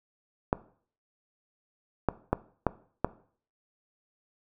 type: clicks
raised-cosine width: 1 ms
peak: -9 dBFS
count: 5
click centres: 0.529 / 2.087 / 2.33 / 2.667 / 3.046 s
effects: noise-tail reverb RT60 0.5 s tail -18 dB re dry